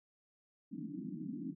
white band-pass noise, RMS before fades -43 dBFS, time 0.71-1.55 s, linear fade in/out 20 ms, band 150 to 320 Hz, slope 96 dB/octave, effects none

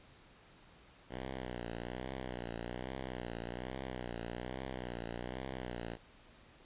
5% pulse tone with vibrato, 61.6 Hz, B1, 4 cents flat, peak -29 dBFS, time 1.09-5.98 s, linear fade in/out 50 ms, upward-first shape triangle, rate 1.2 Hz, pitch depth 130 cents each way, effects pink hiss -61 dBFS RMS until 6.65 s + resampled to 8000 Hz

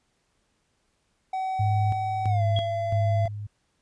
triangle tone with pitch glide, 757 to 678.3 Hz, F#5 to E5, +39 to +49 cents, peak -24 dBFS, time 1.33-3.28 s, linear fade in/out 5 ms, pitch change -190 cents, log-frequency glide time 2.27-2.43 s
sine tone with tremolo, 103.83 Hz, G#2, in tune, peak -21 dBFS, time 1.59-3.47 s, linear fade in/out 10 ms, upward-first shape square, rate 1.5 Hz, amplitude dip 70%
sine tone with exponential decay, 3312 Hz, G#7, 5 cents flat, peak -26 dBFS, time 2.56-2.76 s, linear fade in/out 5 ms, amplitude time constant 43 ms
effects pink hiss -71 dBFS RMS until 3.81 s + resampled to 22050 Hz

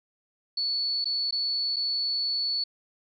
sine tone with dropouts, 4435 Hz, C#8, in tune, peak -25 dBFS, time 0.57-2.64 s, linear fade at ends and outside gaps 5 ms, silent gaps 1.044-1.055 / 1.31-1.324 / 1.761-1.765 s, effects none

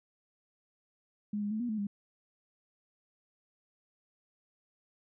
sine tone with pitch steps, 208 / 205.5 / 217 / 241.8 / 216.3 / 202.4 Hz, G#3 / G#3 / A3 / B3 / A3 / G#3, +3 / -18 / -24 / -36 / -29 / -44 cents, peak -31 dBFS, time 1.33-1.87 s, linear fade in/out 5 ms, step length 90 ms, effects none

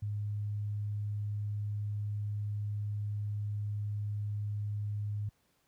sine tone, 103.83 Hz, G#2, in tune, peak -32 dBFS, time 0.02-5.29 s, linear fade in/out 5 ms, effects pink hiss -73 dBFS RMS until 5.67 s + high-pass 60 Hz 12 dB/octave

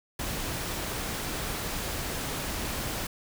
pink noise, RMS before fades -33 dBFS, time 0.19-3.07 s, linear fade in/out 5 ms, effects none

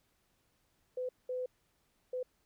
sine tone bursts at uneven times, 505 Hz, B4, 39 cents sharp, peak -34 dBFS, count 3, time 0.97-1.09 / 1.29-1.46 / 2.13-2.23 s, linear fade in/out 5 ms, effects pink hiss -75 dBFS RMS until 2.45 s

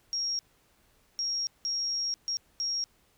sine tone bursts at uneven times, 5588 Hz, F8, in tune, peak -28 dBFS, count 5, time 0.13-0.39 / 1.19-1.47 / 1.65-2.14 / 2.28-2.37 / 2.6-2.84 s, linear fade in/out 0 ms, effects pink hiss -66 dBFS RMS until 3.17 s

